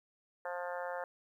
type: harmonic tone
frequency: 177 Hz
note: F3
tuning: 23 cents sharp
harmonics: 3 / 4 / 5 / 6 / 7 / 8 / 9 / 10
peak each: -40 / -44 / -44 / -49 / -51 / -48 / -49 / -50 dBFS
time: 0.45-1.04 s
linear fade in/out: 2 ms
effects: 12-bit